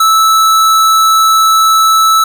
square tone, 1311 Hz, E6, 10 cents flat, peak -6 dBFS, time 0-2.24 s, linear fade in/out 5 ms, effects none

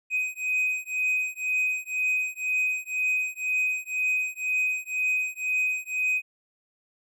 triangle beating tone pair, 2508 / 2510 Hz, D#7 / D#7, +13 / +15 cents, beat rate 2 Hz, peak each -26 dBFS, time 0.1-6.22 s, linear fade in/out 50 ms, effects none

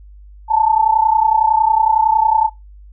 sine tone pair together, 868 / 898.9 Hz, A5 / A5, -24 / +37 cents, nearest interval minor second, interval 61 cents, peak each -13 dBFS, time 0.48-2.5 s, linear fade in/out 50 ms, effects noise-tail reverb RT60 0.2 s tail -18 dB re dry + added 50 Hz sine -37 dBFS peak until 2.92 s

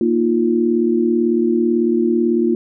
sine chord, Bb suspended fourth, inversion none, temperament equal, 233.1 / 311.1 / 349.2 Hz, Bb3 / Eb4 / F4, 0 / 0 / 0 cents, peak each -17 / -21 / -16 dBFS, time 0.01-2.55 s, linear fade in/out 2 ms, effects none

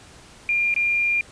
sine tone with dropouts, 2400 Hz, D7, 37 cents sharp, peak -18 dBFS, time 0.49-1.21 s, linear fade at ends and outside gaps 1 ms, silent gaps 0.741-0.763 s, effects pink hiss -47 dBFS RMS until 1.31 s + resampled to 22050 Hz

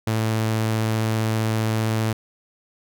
sawtooth tone, 110.6 Hz, A2, 9 cents sharp, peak -16 dBFS, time 0.07-2.13 s, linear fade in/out 5 ms, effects none

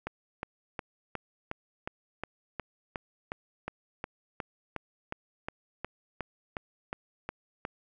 click train, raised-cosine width 0.5 ms, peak -19 dBFS, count 22, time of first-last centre 0.07-7.651 s, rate 2.77 Hz, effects none

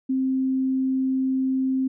sine tone, 262.8 Hz, C4, 8 cents sharp, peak -20 dBFS, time 0.09-1.88 s, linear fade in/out 10 ms, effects none

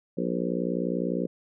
harmonic tone with a mistuned harmonic, 60 Hz, B1, 49 cents flat, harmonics 3 / 4 / 5 / 6 / 7 / 8 / 9, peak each -31 / -32 / -33 / -34 / -34 / -35 / -36 dBFS, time 0.17-1.27 s, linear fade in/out 10 ms, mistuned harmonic 9, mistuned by -27 cents, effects none

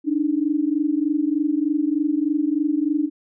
sine tone pair together, 287.8 / 311.1 Hz, D4 / D#4, -35 / 0 cents, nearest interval minor second, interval 135 cents, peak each -21 dBFS, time 0.04-3.1 s, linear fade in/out 50 ms, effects none

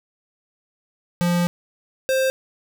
square tone pair in turn, 174.61 / 526.7 Hz, F3 / C5, 0 / +11 cents, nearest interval octave + perfect fifth, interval 1911 cents, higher second, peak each -18 dBFS, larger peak neither, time 1.21-1.47 / 2.09-2.3 s, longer first, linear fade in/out 0 ms, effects none

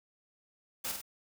white noise with echo, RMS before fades -36 dBFS, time 0.84-0.92 s, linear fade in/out 10 ms, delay 48 ms, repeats 2, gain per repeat -4 dB, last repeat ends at 1.016 s, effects none

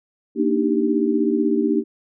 sine chord, Eb major seventh, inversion second, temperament equal with one note detuned, 233.1 / 295 / 311.1 / 392 Hz, Bb3 / D4 / Eb4 / G4, 0 / +8 / 0 / 0 cents, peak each -22 dBFS, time 0.35-1.84 s, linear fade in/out 50 ms, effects none

